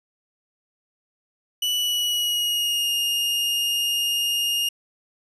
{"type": "tone with pitch glide", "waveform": "40% pulse", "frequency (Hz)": [2960, 2839], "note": ["F#7", "F7"], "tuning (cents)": [0, 28], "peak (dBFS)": -20, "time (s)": [1.62, 4.69], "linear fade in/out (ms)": 5, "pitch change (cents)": -72, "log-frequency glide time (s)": [1.75, 2.91], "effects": ["resampled to 32000 Hz"]}